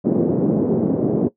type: band-pass noise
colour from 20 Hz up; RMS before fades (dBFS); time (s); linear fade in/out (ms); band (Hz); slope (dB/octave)
white; -18; 0.04-1.29; 20; 140 to 420; 24
effects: noise-tail reverb RT60 0.1 s tail -17 dB re dry